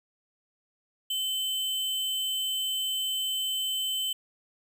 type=tone with sample-and-hold; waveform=sine; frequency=3060 Hz; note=G7; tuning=42 cents flat; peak=-27 dBFS; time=1.1-4.13 s; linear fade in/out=5 ms; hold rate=11025 Hz; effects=none